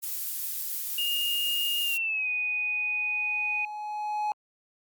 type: noise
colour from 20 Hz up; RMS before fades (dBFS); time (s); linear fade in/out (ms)
violet; -32; 0.02-1.98; 20
type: tone with pitch glide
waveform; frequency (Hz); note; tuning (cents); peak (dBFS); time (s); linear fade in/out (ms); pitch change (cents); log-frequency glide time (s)
sine; 2839 to 2486; F7 to D#7; +28 to -2; -26; 0.98-3.65; 2; -230; 1.83-2.29
type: tone with exponential growth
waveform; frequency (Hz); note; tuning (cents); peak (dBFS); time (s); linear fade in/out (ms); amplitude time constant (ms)
triangle; 843; G#5; +26; -23; 1.83-4.32; 1; 540
effects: Opus 48 kbps